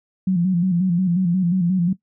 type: tone with vibrato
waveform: sine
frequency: 179.4 Hz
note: F3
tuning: 47 cents sharp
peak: -15 dBFS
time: 0.27-1.93 s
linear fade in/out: 5 ms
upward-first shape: square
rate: 5.6 Hz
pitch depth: 73 cents each way
effects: noise-tail reverb RT60 0.1 s tail -17 dB re dry